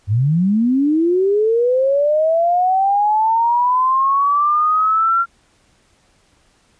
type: linear sweep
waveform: sine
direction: up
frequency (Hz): 94.4 to 1381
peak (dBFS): -12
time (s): 0.07-5.26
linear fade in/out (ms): 50
effects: pink hiss -57 dBFS RMS until 6.79 s + resampled to 22050 Hz

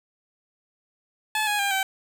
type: tone with pitch steps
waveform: 15% pulse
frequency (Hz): 862 / 830.7 / 800.6 / 771.5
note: A5 / G#5 / G5 / G5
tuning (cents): -36 / 0 / +36 / -28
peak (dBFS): -16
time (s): 1.35-1.83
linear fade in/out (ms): 2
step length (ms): 120
effects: none

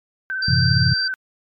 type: tone with vibrato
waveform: sine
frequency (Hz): 1534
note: G6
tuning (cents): -38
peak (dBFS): -22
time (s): 0.3-1.14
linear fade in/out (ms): 0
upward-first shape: sine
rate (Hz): 19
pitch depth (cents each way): 30
type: tone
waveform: sine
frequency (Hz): 4699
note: D8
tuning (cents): 0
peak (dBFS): -20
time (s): 0.42-1.08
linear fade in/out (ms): 5
type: chord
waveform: sine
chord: F# half-diminished seventh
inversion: none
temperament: equal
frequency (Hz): 92.5 / 110 / 130.81 / 164.81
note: F#2 / A2 / C3 / E3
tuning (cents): 0 / 0 / 0 / 0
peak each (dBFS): -21 / -23 / -18 / -22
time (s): 0.48-0.94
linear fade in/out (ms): 5
effects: MP3 96 kbps

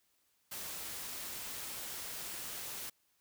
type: noise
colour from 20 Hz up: white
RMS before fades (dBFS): -43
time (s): 0.51-2.9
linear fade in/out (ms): 10
effects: white hiss -75 dBFS RMS until 3.2 s

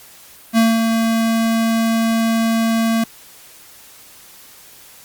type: tone with ADSR envelope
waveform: square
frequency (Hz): 226.5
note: A#3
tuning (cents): -50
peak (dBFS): -10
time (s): 0.53-3.04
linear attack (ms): 46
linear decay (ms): 200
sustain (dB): -5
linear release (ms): 5
effects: white hiss -43 dBFS RMS until 5.04 s + Opus 48 kbps

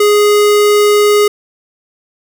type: tone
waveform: square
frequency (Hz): 415.3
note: G#4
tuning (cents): 0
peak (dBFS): -7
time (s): 0-1.28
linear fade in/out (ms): 5
effects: none

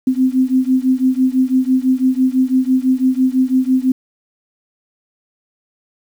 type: beating tone pair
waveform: sine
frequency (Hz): 256.2 / 262.2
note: C4 / C4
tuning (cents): -36 / +4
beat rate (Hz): 6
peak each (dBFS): -14 / -15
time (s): 0.07-3.92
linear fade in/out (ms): 5
effects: 7-bit

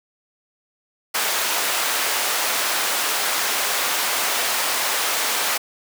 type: high-pass noise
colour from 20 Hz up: pink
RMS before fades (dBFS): -22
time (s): 1.14-5.58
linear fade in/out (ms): 10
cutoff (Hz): 760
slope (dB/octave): 12
effects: none

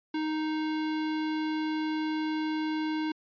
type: tone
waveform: square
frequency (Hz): 311.1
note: D#4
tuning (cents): 0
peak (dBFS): -29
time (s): 0.14-3.12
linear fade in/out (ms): 5
effects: resampled to 11025 Hz

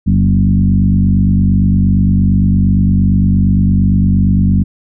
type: tone with frequency modulation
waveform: sine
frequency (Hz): 136.1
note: C#3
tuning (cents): -31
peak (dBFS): -7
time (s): 0.06-4.64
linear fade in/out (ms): 20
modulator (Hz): 48.7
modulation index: 1.9
effects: none

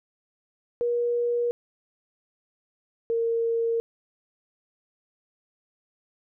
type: tone pair in turn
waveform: sine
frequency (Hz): 478 / 460.6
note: A#4 / A#4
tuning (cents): +43 / -21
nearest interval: minor second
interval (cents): 64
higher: first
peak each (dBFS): -22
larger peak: neither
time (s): 0.81-1.51 / 3.1-3.8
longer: neither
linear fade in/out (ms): 0
effects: none

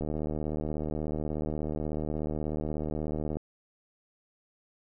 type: click train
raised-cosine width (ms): 2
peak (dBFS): -20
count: 258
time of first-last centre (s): 0.01-3.369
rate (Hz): 76.5
effects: none

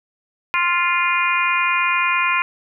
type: harmonic tone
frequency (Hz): 349.2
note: F4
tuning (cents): 0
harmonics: 3 / 4 / 5 / 6 / 7 / 8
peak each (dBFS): -20 / -24 / -28 / -24 / -20 / -31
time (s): 0.54-2.42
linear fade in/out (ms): 0
effects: none

